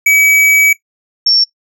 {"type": "tone pair in turn", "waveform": ["square", "sine"], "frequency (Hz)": [2280, 5457], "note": ["C#7", "F8"], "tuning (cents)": [48, -41], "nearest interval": "octave + minor third", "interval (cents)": 1511, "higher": "second", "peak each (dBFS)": -7, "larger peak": "neither", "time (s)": [[0.06, 0.73], [1.26, 1.44]], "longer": "first", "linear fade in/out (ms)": 5, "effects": ["noise-tail reverb RT60 0.1 s tail -17 dB re dry"]}